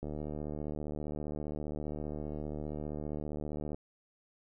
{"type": "click train", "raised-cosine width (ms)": 2, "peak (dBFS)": -26, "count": 280, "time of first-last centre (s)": [0.03, 3.745], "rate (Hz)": 75.1, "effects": []}